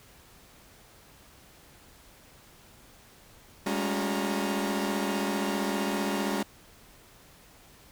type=tone cluster; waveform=sawtooth; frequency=201.4 / 216.7 / 279.6 / 359.3 / 933 Hz; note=G3 / A3 / C#4 / F4 / A#5; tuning=+47 / -26 / +15 / +49 / +1 cents; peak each=-27 / -34 / -29 / -31 / -34 dBFS; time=3.66-6.43 s; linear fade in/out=5 ms; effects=pink hiss -55 dBFS RMS until 7.91 s

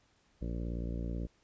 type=harmonic tone; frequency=58.27 Hz; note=A#1; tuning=in tune; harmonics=1 / 2 / 3 / 4 / 5 / 6 / 7 / 8 / 9 / 10; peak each=-36 / -43 / -42 / -46 / -46 / -50 / -55 / -52 / -54 / -55 dBFS; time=0.41-1.27 s; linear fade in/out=10 ms; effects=pink hiss -70 dBFS RMS until 1.43 s + resampled to 16000 Hz

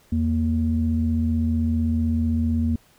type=tone pair together; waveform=sine; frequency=83.05 / 233.4 Hz; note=E2 / A#3; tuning=+13 / +2 cents; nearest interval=octave + tritone; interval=1789 cents; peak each=-21 dBFS; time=0.12-2.76 s; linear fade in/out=5 ms; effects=tanh soft clip ceiling -11 dBFS + pink hiss -57 dBFS RMS until 2.98 s

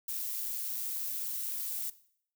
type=noise with amplitude modulation; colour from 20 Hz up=violet; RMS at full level=-35 dBFS; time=0.08-1.9 s; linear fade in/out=5 ms; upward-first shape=sine; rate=116 Hz; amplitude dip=25%; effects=noise-tail reverb RT60 0.6 s tail -17 dB re dry

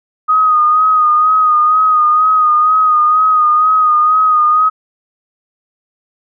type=tone with vibrato; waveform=sine; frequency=1244.5 Hz; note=D#6; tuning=in tune; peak=-7 dBFS; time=0.28-4.7 s; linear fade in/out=20 ms; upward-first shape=sine; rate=2.1 Hz; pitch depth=37 cents each way; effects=none

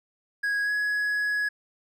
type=tone with pitch glide; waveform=triangle; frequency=1654 to 1678.1 Hz; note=G#6 to G#6; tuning=-8 to +18 cents; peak=-22 dBFS; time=0.43-1.49 s; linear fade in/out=10 ms; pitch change=+26 cents; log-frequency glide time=0.63-0.71 s; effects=none

